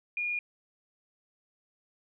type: tone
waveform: sine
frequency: 2431 Hz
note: D#7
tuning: 41 cents flat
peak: -29 dBFS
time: 0.17-0.39 s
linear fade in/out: 2 ms
effects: none